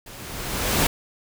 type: noise with level ramp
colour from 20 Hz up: pink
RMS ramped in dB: -42 to -18 dBFS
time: 0.06-0.87 s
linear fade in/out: 5 ms
effects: none